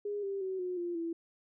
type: tone with pitch steps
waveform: sine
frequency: 410.7 / 394 / 377.9 / 362.5 / 347.8 / 333.6 Hz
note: G#4 / G4 / F#4 / F#4 / F4 / E4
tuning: -19 / +9 / +37 / -35 / -7 / +21 cents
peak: -33 dBFS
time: 0.05-1.13 s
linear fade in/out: 5 ms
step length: 180 ms
effects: none